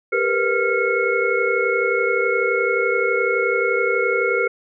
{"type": "tone cluster", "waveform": "sine", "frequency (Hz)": [397.4, 464.5, 496.2, 1391, 2186], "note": ["G4", "A#4", "B4", "F6", "C#7"], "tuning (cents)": [24, -6, 8, -7, -25], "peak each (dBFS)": -23, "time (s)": [0.12, 4.48], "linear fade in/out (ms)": 10, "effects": []}